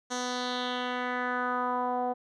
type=tone with low-pass filter sweep; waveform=10% pulse; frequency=248.6 Hz; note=B3; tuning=12 cents sharp; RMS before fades=-31 dBFS; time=0.1-2.14 s; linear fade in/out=20 ms; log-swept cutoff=6500 to 680 Hz; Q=2.8; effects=none